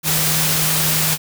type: tone in noise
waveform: sine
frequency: 156.7 Hz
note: D#3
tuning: 13 cents sharp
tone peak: -23 dBFS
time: 0.03-1.18 s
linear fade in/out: 50 ms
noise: white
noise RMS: -18 dBFS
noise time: 0.03-1.18 s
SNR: -8 dB
effects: none